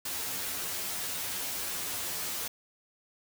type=noise with comb filter; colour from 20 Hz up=white; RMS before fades=-35 dBFS; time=0.05-2.48 s; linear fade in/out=5 ms; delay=11 ms; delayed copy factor=+1; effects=none